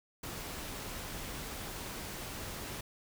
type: noise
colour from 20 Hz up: pink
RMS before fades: -42 dBFS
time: 0.23-2.81 s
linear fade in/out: 5 ms
effects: none